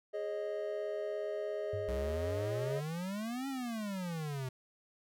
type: chord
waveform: triangle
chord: Ab suspended fourth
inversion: none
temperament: equal with one note detuned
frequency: 415.3 / 545.2 / 622.3 Hz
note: Ab4 / Db5 / Eb5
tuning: 0 / -29 / 0 cents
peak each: -37 / -42 / -36 dBFS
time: 0.13-2.81 s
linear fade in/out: 20 ms
type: tone with exponential decay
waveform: sine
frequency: 100 Hz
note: G2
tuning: 35 cents sharp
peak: -36 dBFS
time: 1.73-2.19 s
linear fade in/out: 5 ms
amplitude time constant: 100 ms
type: exponential two-way sweep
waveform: square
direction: up then down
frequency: 61.74 to 276.9 to 126.4 Hz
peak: -37 dBFS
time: 1.88-4.49 s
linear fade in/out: 5 ms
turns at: 3.48 s
effects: none